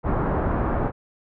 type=low-pass noise; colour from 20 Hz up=pink; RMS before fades=-23 dBFS; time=0.03-0.92 s; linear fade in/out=50 ms; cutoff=1300 Hz; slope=24 dB/octave; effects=none